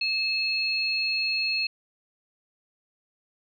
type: tone pair together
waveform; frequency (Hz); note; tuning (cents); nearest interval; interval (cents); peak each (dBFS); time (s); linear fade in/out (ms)
sine; 2605 / 4280; E7 / C8; -21 / +38; major sixth; 859; -26 / -27; 0.01-1.67; 5
effects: none